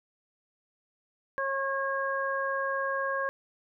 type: harmonic tone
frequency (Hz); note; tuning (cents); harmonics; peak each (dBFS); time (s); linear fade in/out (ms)
544; C#5; -33; 1 / 2 / 3; -32 / -32 / -32; 1.38-3.29; 0
effects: none